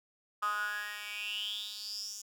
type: tone with high-pass filter sweep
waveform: 10% pulse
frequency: 207.7 Hz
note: G#3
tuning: in tune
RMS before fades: -38 dBFS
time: 0.42-2.22 s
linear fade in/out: 10 ms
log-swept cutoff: 1200 to 6400 Hz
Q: 9.6
effects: none